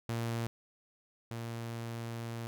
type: tone pair in turn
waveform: sawtooth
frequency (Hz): 116 / 116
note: A#2 / A#2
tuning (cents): -8 / -8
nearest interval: unison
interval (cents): 0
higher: neither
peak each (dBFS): -29 / -34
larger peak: first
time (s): 0.09-0.47 / 1.31-2.47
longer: second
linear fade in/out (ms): 0
effects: none